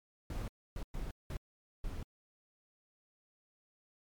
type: noise bursts at uneven times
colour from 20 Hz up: brown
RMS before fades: -39 dBFS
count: 5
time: 0.3-0.48 / 0.76-0.83 / 0.94-1.11 / 1.3-1.37 / 1.84-2.03 s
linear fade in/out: 2 ms
effects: MP3 96 kbps